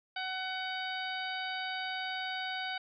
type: harmonic tone with a mistuned harmonic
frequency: 750 Hz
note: F#5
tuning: 23 cents sharp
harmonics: 1 / 2 / 3 / 4 / 5 / 6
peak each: -39 / -39 / -42 / -44 / -44 / -47 dBFS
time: 0.16-2.78 s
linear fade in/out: 5 ms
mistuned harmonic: 6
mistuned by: +57 cents
effects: none